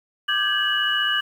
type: tone cluster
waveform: sine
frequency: 1188 / 1571 / 1686 / 2936 Hz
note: D6 / G6 / G#6 / F#7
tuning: +20 / +3 / +26 / -14 cents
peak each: -28 / -25 / -26 / -22 dBFS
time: 0.28-1.21 s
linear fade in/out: 10 ms
effects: 8-bit